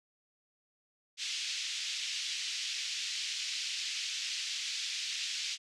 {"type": "band-pass noise", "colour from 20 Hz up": "pink", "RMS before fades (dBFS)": -37, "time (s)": [1.17, 5.58], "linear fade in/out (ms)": 50, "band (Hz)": [2600, 6400], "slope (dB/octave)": 24, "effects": ["low-pass 10000 Hz 12 dB/octave"]}